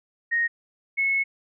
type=tone pair in turn; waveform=sine; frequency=1864.7 / 2191 Hz; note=A#6 / C#7; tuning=0 / -21 cents; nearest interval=minor third; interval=279 cents; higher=second; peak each=-20 dBFS; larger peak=neither; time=0.31-0.48 / 0.97-1.24 s; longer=second; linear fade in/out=20 ms; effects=none